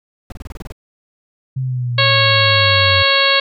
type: noise bursts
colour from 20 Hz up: brown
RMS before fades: -29 dBFS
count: 9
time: 0.3-0.722 s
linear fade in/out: 2 ms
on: 22 ms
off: 28 ms
type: exponential sweep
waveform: sine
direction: down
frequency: 132.4 to 92.5 Hz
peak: -17 dBFS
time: 1.56-3.03 s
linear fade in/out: 10 ms
type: harmonic tone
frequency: 550 Hz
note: C#5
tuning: 14 cents flat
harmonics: 1 / 2 / 3 / 4 / 5 / 6 / 7 / 8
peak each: -19 / -19 / -19 / -19 / -19 / -19 / -19 / -19 dBFS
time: 1.98-3.4 s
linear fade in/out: 5 ms
effects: none